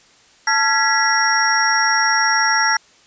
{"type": "tone cluster", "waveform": "sine", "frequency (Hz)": [880, 1373, 1669, 1957, 5590], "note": ["A5", "F6", "G#6", "B6", "F8"], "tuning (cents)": [0, -30, 8, -16, 1], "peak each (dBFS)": -20, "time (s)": [0.47, 2.77], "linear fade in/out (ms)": 5, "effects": ["white hiss -51 dBFS RMS until 3.06 s", "resampled to 16000 Hz"]}